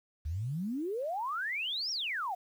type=exponential two-way sweep; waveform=sine; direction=up then down; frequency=70.2 to 5690 to 691 Hz; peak=-32 dBFS; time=0.25-2.35 s; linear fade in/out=10 ms; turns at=1.91 s; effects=10-bit